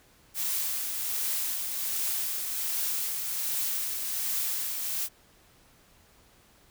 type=noise with tremolo; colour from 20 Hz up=blue; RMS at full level=-29 dBFS; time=0.34-5.09 s; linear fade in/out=50 ms; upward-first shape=triangle; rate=1.3 Hz; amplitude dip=40%; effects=pink hiss -60 dBFS RMS until 6.7 s